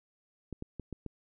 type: clicks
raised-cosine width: 3 ms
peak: -26 dBFS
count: 5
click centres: 0.527 / 0.624 / 0.797 / 0.927 / 1.063 s
effects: none